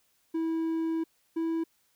triangle tone pair in turn, 325.6 / 327.7 Hz, E4 / E4, -21 / -10 cents, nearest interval unison, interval 11 cents, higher second, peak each -25 dBFS, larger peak neither, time 0.34-1.04 / 1.36-1.64 s, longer first, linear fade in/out 10 ms, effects white hiss -70 dBFS RMS until 1.95 s

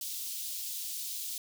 white high-pass noise, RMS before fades -38 dBFS, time 0.01-1.38 s, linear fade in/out 2 ms, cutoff 3300 Hz, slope 24 dB/octave, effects none

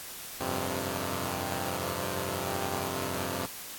5% pulse chord, F suspended second, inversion none, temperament equal, 87.31 / 98 / 130.81 Hz, F2 / G2 / C3, 0 / 0 / 0 cents, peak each -25 dBFS, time 0.4-3.46 s, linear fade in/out 5 ms, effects white hiss -42 dBFS RMS until 3.78 s + AAC 64 kbps

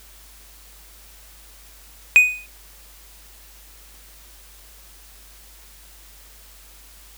triangle tone with exponential decay, 2489 Hz, D#7, in tune, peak -3 dBFS, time 2.16-2.46 s, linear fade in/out 0 ms, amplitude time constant 65 ms, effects added 50 Hz sine -48 dBFS peak until 7.17 s + white hiss -48 dBFS RMS until 7.17 s

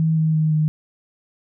sine tone with pitch steps, 160.1 / 158.17 / 156.26 / 154.38 Hz, D#3 / D#3 / D#3 / D#3, +50 / +29 / +8 / -13 cents, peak -15 dBFS, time 0-0.68 s, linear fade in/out 0 ms, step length 170 ms, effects none

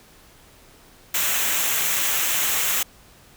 white noise with comb filter, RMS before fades -22 dBFS, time 1.14-2.83 s, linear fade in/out 5 ms, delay 0.21 ms, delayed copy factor -0.55, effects pink hiss -51 dBFS RMS until 3.36 s

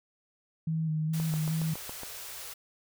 sine tone with vibrato, 158.1 Hz, D#3, 28 cents sharp, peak -27 dBFS, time 0.67-1.74 s, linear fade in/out 5 ms, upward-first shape square, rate 2.4 Hz, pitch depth 25 cents each way
white band-stop noise, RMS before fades -42 dBFS, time 1.13-2.54 s, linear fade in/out 10 ms, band 130 to 370 Hz, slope 48 dB/octave
click train, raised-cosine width 1 ms, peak -26 dBFS, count 7, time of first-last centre 1.2-2.033 s, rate 7.2 Hz
effects none

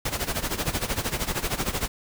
pink noise with tremolo, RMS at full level -25 dBFS, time 0.05-1.88 s, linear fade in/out 5 ms, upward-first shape sine, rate 13 Hz, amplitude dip 80%, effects none

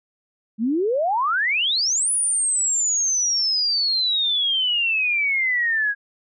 sine exponential two-way sweep, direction up then down, 207.3 to 9956 to 1632 Hz, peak -18 dBFS, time 0.58-5.95 s, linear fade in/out 50 ms, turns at 2.11 s, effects none

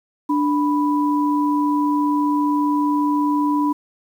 sine tone pair together, 294.2 / 987.8 Hz, D4 / B5, +3 / 0 cents, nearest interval octave + major sixth, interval 2097 cents, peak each -17 / -21 dBFS, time 0.29-3.73 s, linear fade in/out 10 ms, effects 8-bit

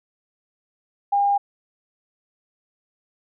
sine tone, 806 Hz, G5, 48 cents sharp, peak -16 dBFS, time 1.12-1.38 s, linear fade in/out 10 ms, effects none

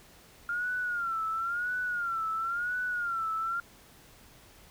sine tone with vibrato, 1396.9 Hz, F6, in tune, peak -29 dBFS, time 0.49-3.6 s, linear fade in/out 2 ms, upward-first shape sine, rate 0.97 Hz, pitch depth 110 cents each way, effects pink hiss -56 dBFS RMS until 4.7 s

